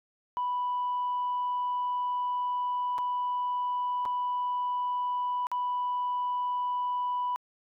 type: tone with dropouts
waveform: sine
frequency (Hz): 987.8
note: B5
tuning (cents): 0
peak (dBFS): -26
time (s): 0.37-7.36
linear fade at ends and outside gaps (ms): 0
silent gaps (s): 2.981-2.986 / 4.053-4.059 / 5.469-5.516
effects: tanh soft clip ceiling -24 dBFS